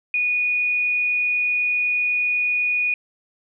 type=tone; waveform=sine; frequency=2463 Hz; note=D#7; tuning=18 cents flat; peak=-18 dBFS; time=0.14-2.94 s; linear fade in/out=2 ms; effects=none